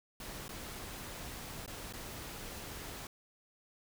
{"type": "noise with dropouts", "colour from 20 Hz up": "pink", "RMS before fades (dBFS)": -45, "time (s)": [0.2, 3.07], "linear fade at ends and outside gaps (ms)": 2, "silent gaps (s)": [[0.481, 0.491], [1.662, 1.677], [1.926, 1.935]], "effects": []}